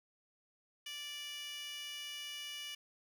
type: tone with high-pass filter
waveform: 15% pulse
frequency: 585 Hz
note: D5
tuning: 7 cents flat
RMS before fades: -45 dBFS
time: 0.86-2.75 s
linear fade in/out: 5 ms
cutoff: 3100 Hz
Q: 4.8
effects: none